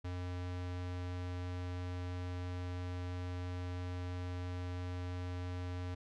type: tone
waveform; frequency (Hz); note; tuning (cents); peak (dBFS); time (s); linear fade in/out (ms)
square; 89.7; F2; +47; -39; 0.04-5.95; 10
effects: low-pass 5000 Hz 12 dB/octave